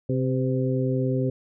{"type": "harmonic tone with a mistuned harmonic", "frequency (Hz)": 130.81, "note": "C3", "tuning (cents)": 0, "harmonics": [1, 2, 3, 4], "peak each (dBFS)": [-24, -27, -29, -30], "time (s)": [0.09, 1.3], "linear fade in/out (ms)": 5, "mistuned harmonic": 4, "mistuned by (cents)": -38, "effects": []}